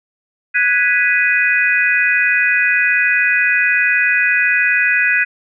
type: chord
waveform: sine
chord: G# minor seventh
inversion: third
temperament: equal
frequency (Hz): 1480 / 1661.2 / 1975.5 / 2489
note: F#6 / G#6 / B6 / D#7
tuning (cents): 0 / 0 / 0 / 0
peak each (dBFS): -18 / -17 / -17 / -16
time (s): 0.54-5.25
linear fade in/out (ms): 20
effects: none